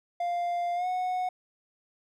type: tone with pitch glide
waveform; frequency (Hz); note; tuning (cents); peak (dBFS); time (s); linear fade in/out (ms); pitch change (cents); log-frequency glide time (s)
triangle; 698.5 to 733.7; F5 to F#5; 0 to -15; -25; 0.2-1.29; 5; +85; 0.75-0.87
effects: none